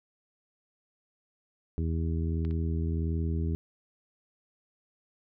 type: harmonic tone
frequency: 81.5 Hz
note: E2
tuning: 19 cents flat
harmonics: 1 / 2 / 3 / 4 / 5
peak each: -28 / -34 / -38 / -40 / -42 dBFS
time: 1.78-3.55 s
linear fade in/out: 0 ms
type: clicks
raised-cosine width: 0.3 ms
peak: -31 / -36 dBFS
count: 2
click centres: 2.45 / 2.51 s
effects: none